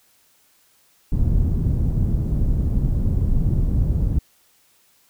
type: low-pass noise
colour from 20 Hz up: pink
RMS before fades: -19 dBFS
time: 1.12-4.19 s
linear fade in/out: 5 ms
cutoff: 150 Hz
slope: 12 dB/octave
effects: white hiss -59 dBFS RMS until 5.09 s